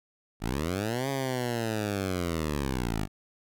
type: linear two-way sweep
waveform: 10% pulse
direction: up then down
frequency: 49 to 138.59 to 49 Hz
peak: -20 dBFS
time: 0.4-3.08 s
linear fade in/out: 50 ms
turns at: 1.09 s
effects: none